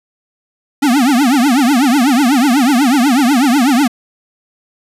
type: tone with vibrato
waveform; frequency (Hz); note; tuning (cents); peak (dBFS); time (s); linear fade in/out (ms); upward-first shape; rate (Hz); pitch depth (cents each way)
square; 263.2; C4; +10; -9; 0.82-3.88; 10; triangle; 8.1; 270
effects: resampled to 32000 Hz